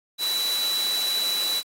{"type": "tone in noise", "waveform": "sine", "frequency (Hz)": 3951, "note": "B7", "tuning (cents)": 0, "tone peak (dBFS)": -23, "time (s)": [0.18, 1.63], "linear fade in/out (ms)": 50, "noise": "white", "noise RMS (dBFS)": -31, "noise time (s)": [0.18, 1.63], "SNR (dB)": 5, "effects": ["high-pass 300 Hz 12 dB/octave", "AAC 48 kbps"]}